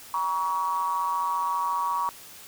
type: ring-modulated tone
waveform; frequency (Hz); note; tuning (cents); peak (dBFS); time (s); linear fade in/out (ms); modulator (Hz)
triangle; 87.31; F2; 0; -19; 0.14-2.09; 0; 1040
effects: white hiss -46 dBFS RMS until 2.47 s